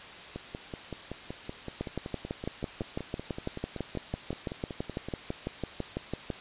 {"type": "two click trains", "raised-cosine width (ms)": 2, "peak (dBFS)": [-23, -18], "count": [26, 28], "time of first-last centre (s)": [[0.36, 5.086], [1.81, 6.303]], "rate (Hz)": [5.29, 6.01], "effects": ["white hiss -45 dBFS RMS until 6.4 s", "resampled to 8000 Hz"]}